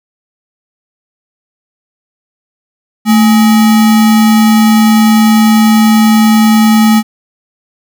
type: tone with sample-and-hold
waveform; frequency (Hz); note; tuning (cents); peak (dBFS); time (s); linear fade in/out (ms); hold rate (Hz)
sine; 219.9; A3; -1; -3; 3.05-7.03; 50; 1050
effects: none